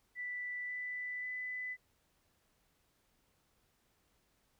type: tone with pitch steps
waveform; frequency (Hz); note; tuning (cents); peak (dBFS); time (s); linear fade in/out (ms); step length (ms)
sine; 1975.5 / 1988.1 / 2001; B6 / B6 / B6; 0 / +11 / +22; -38; 0.15-1.77; 50; 540
effects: pink hiss -75 dBFS RMS until 4.59 s